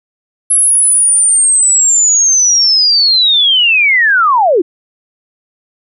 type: linear sweep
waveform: sine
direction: down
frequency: 11000 to 309.4 Hz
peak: -6 dBFS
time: 0.5-4.62 s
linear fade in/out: 10 ms
effects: none